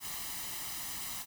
white noise with comb filter, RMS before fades -40 dBFS, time 0-1.26 s, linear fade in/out 50 ms, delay 1 ms, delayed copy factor +0.6, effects none

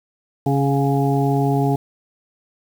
harmonic tone with a mistuned harmonic, 138.59 Hz, C#3, in tune, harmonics 1 / 2 / 3 / 5 / 6, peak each -18 / -21 / -23 / -25 / -26 dBFS, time 0.46-1.76 s, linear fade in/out 5 ms, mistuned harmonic 5, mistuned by +25 cents, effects 7-bit

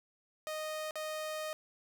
sawtooth tone with dropouts, 620 Hz, D#5, 6 cents flat, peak -33 dBFS, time 0.47-1.53 s, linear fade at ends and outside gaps 0 ms, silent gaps 0.909-0.956 s, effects none

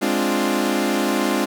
sawtooth chord, D half-diminished seventh, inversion second, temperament equal, 207.7 / 261.6 / 293.7 / 349.2 Hz, Ab3 / C4 / D4 / F4, 0 / 0 / 0 / 0 cents, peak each -20 dBFS, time 0.01-1.46 s, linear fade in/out 20 ms, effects none

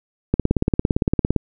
click train, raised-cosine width 3 ms, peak -3 dBFS, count 19, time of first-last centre 0.34-1.363 s, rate 17.6 Hz, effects none

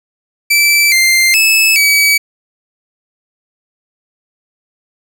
sawtooth tone with pitch steps, 2324 / 2094 / 2607 / 2281 Hz, D7 / C7 / E7 / C#7, -19 / +1 / -20 / +49 cents, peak -4 dBFS, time 0.5-2.18 s, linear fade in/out 10 ms, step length 420 ms, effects none

